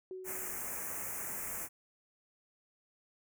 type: tone with exponential decay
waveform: sine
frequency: 373.1 Hz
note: F#4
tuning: 14 cents sharp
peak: -39 dBFS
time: 0.11-1.17 s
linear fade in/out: 1 ms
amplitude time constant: 230 ms
type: band-stop noise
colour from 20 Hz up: white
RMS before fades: -40 dBFS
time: 0.24-1.69 s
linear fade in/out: 50 ms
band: 2400 to 6300 Hz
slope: 48 dB/octave
effects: none